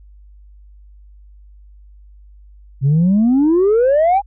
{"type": "exponential sweep", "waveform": "sine", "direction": "up", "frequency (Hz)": [130, 826], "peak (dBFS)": -8, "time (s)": [2.81, 4.22], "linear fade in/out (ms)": 50, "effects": ["tanh soft clip ceiling -8 dBFS", "added 50 Hz sine -40 dBFS peak until 4.26 s"]}